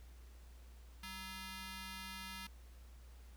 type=ring-modulated tone; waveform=10% pulse; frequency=750 Hz; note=F#5; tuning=23 cents sharp; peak=-35 dBFS; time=1.03-2.47 s; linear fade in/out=5 ms; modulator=557 Hz; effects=added 60 Hz sine -54 dBFS peak until 3.36 s + pink hiss -67 dBFS RMS until 3.36 s